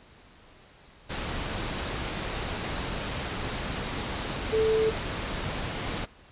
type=tone in noise; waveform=sine; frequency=440 Hz; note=A4; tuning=in tune; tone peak=-21 dBFS; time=4.52-4.91 s; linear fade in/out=20 ms; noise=pink; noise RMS=-32 dBFS; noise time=1.09-6.06 s; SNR=+8 dB; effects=pink hiss -54 dBFS RMS until 6.31 s + resampled to 8000 Hz